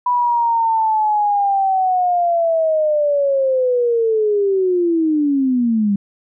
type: linear sweep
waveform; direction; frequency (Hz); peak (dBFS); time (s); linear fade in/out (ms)
sine; down; 987.8 to 196; -13; 0.06-5.96; 5
effects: none